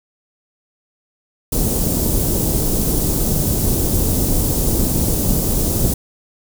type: band-stop noise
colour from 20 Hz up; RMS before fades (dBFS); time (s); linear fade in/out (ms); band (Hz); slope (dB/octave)
pink; -17; 1.52-5.94; 5; 410 to 8700; 12
effects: none